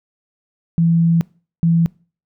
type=tone pair in turn; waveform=sine; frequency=167 / 167 Hz; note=E3 / E3; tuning=+23 / +23 cents; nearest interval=unison; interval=0 cents; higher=neither; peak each=-11 dBFS; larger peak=neither; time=0.78-1.21 / 1.63-1.86 s; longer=first; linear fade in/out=0 ms; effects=noise-tail reverb RT60 0.4 s tail -24 dB re dry